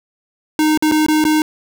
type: tone with dropouts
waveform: square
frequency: 308.4 Hz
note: D#4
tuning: 15 cents flat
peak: -12 dBFS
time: 0.59-1.42 s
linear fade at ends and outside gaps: 1 ms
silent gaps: 0.775-0.824 / 0.914-0.92 / 1.064-1.084 / 1.241-1.251 s
effects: none